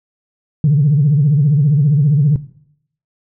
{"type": "tone with vibrato", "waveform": "sine", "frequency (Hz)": 145.2, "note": "D3", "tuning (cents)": -19, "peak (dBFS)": -7, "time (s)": [0.64, 2.36], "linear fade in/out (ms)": 2, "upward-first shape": "sine", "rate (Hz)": 15, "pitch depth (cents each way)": 130, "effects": ["noise-tail reverb RT60 0.7 s tail -17 dB re dry", "tanh soft clip ceiling -4 dBFS"]}